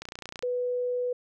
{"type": "click train", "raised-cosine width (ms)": 0.2, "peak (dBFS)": -20, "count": 13, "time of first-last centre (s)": [0.02, 0.425], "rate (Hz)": 29.6}
{"type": "tone", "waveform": "sine", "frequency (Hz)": 493.9, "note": "B4", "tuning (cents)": 0, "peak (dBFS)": -26, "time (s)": [0.43, 1.13], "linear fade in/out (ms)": 5}
{"effects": []}